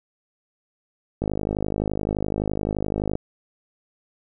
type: click train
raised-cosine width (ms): 2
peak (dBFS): -11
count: 101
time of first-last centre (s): 1.22-3.154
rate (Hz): 51.7
effects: none